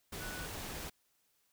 sine tone in noise, 1482 Hz, F#6, 2 cents sharp, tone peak -46 dBFS, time 0.2-0.46 s, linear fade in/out 10 ms, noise pink, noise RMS -43 dBFS, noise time 0.12-0.9 s, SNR -6 dB, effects white hiss -75 dBFS RMS until 1.52 s

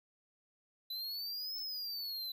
square exponential two-way sweep, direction up then down, 3991 to 5274 to 3991 Hz, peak -39 dBFS, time 0.9-2.32 s, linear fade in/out 5 ms, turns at 1.59 s, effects 13-bit

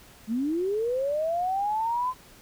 sine linear sweep, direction up, 207.7 to 1034 Hz, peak -24 dBFS, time 0.27-2.14 s, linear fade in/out 50 ms, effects pink hiss -52 dBFS RMS until 2.41 s

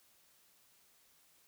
silence, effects white hiss -68 dBFS RMS until 1.47 s

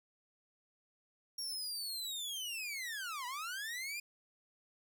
sawtooth linear two-way sweep, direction down then up, 5600 to 951 to 2452 Hz, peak -36 dBFS, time 1.38-4 s, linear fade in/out 5 ms, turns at 3.26 s, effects none

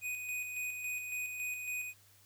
square tone with tremolo, 2489 Hz, D#7, in tune, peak -36 dBFS, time 0.01-1.94 s, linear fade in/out 50 ms, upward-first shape square, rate 3.6 Hz, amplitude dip 40%, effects added 99 Hz sine -67 dBFS peak until 2.25 s + white hiss -64 dBFS RMS until 2.25 s

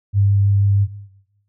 sine tone with vibrato, 100 Hz, G2, 35 cents sharp, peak -11 dBFS, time 0.13-0.88 s, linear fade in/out 50 ms, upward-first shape triangle, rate 6.3 Hz, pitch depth 9 cents each way, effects noise-tail reverb RT60 1.0 s tail -19 dB re dry

